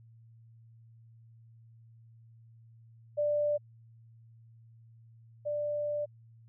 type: tone pair in turn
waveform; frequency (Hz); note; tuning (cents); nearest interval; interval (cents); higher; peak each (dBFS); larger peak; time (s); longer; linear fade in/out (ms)
sine; 590 / 590; D5 / D5; +8 / +8; unison; 0; neither; -26 / -30; first; 3.17-3.58 / 5.45-6.06; second; 20
effects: added 114 Hz sine -54 dBFS peak until 6.48 s